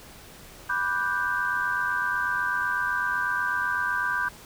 sine chord, G major seventh, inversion first, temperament equal, 987.8 / 1174.7 / 1480 / 1568 Hz, B5 / D6 / F#6 / G6, 0 / 0 / 0 / 0 cents, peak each -31 / -32 / -32 / -26 dBFS, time 0.69-4.29 s, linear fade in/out 10 ms, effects pink hiss -47 dBFS RMS until 4.45 s

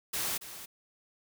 white noise with echo, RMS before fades -33 dBFS, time 0.13-0.38 s, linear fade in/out 10 ms, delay 280 ms, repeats 1, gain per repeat -12 dB, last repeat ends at 0.66 s, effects none

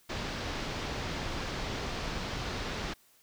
pink low-pass noise, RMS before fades -36 dBFS, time 0.09-2.94 s, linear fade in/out 10 ms, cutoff 5500 Hz, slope 24 dB/octave, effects white hiss -64 dBFS RMS until 3.22 s

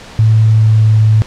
sine tone with pitch glide, 110 to 108.8 Hz, A2 to A2, 0 to -19 cents, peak -5 dBFS, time 0.19-1.22 s, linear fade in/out 0 ms, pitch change -19 cents, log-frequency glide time 0.43-0.92 s, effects pink hiss -33 dBFS RMS until 1.26 s + low-pass 6000 Hz 12 dB/octave

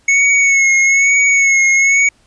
square tone with vibrato, 2200 Hz, C#7, 14 cents flat, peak -9 dBFS, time 0.08-2.09 s, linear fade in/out 5 ms, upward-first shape sine, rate 1.1 Hz, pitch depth 36 cents each way, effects pink hiss -54 dBFS RMS until 2.26 s + resampled to 22050 Hz

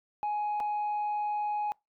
sine tone with dropouts, 836 Hz, G#5, 11 cents sharp, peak -26 dBFS, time 0.23-1.72 s, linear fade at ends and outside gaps 0 ms, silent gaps 0.601-0.605 s, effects noise-tail reverb RT60 0.2 s tail -26 dB re dry + tanh soft clip ceiling -27 dBFS

